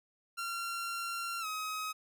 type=tone with pitch glide; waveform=sawtooth; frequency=1374 to 1267.3 Hz; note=F6 to D#6; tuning=-29 to +31 cents; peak=-32 dBFS; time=0.37-1.93 s; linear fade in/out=20 ms; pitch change=-140 cents; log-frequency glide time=1.4-1.46 s; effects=none